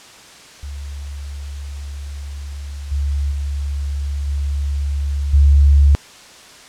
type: tone with level steps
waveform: sine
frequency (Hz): 71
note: C#2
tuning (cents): +42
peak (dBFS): -26 / -16 / -19 / -17 / -7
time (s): 0.63-5.95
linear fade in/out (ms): 0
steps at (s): 2.91 / 3.31 / 4.27 / 5.33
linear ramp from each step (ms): 10
effects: white hiss -41 dBFS RMS until 6.68 s + low-pass 7000 Hz 12 dB/octave